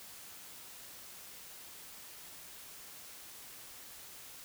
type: silence
effects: white hiss -51 dBFS RMS until 4.44 s